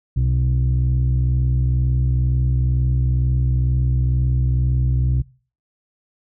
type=tone pair together; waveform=sine; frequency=64.4 / 126.51 Hz; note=C2 / B2; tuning=-27 / +42 cents; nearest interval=octave; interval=1169 cents; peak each=-16 dBFS; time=0.16-5.22 s; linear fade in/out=10 ms; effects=noise-tail reverb RT60 0.4 s tail -22 dB re dry + tanh soft clip ceiling -12 dBFS